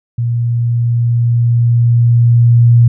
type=tone with level ramp; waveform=sine; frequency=118.5 Hz; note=A#2; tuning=29 cents sharp; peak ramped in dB=-12 to -3 dBFS; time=0.18-2.88 s; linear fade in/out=5 ms; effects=none